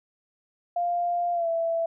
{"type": "tone with pitch glide", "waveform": "sine", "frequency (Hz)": [698.5, 664.6], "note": ["F5", "E5"], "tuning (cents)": [0, 14], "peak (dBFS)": -23, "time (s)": [0.76, 1.86], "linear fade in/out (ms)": 5, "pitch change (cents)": -86, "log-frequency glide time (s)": [1.33, 1.48], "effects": []}